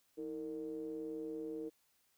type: ring-modulated tone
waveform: triangle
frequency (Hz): 69.9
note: C#2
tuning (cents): +15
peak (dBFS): -35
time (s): 0.17-1.7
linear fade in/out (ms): 20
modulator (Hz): 389
effects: white hiss -75 dBFS RMS until 2.17 s